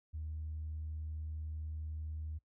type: tone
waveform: sine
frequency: 77.78 Hz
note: D#2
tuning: in tune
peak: -38 dBFS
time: 0.13-2.39 s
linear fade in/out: 20 ms
effects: noise-tail reverb RT60 0.1 s tail -21 dB re dry + tanh soft clip ceiling -34 dBFS